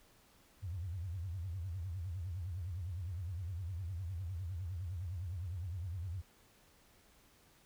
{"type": "tone with vibrato", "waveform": "sine", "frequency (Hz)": 89.4, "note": "F2", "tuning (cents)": 41, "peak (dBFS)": -38, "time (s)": [0.62, 6.22], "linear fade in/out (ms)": 20, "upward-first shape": "triangle", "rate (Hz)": 9.8, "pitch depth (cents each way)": 230, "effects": ["pink hiss -66 dBFS RMS until 7.65 s"]}